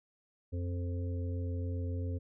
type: harmonic tone with a mistuned harmonic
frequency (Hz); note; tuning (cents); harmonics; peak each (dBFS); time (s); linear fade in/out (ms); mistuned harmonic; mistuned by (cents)
87.31; F2; 0; 1 / 3 / 5 / 6; -33 / -43 / -47 / -49; 0.52-2.19; 20; 1; +20
effects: none